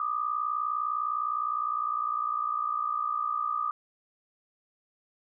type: tone pair together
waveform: sine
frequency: 1184.7 / 1244.5 Hz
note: D6 / D#6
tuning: +15 / 0 cents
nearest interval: minor second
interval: 85 cents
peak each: -30 / -30 dBFS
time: 0-3.71 s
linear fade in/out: 2 ms
effects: none